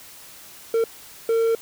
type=tone bursts at uneven times; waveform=triangle; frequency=455.7 Hz; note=A#4; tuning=39 cents flat; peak=-15 dBFS; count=2; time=0.74-0.84 / 1.29-1.55 s; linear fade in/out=2 ms; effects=white hiss -44 dBFS RMS until 1.61 s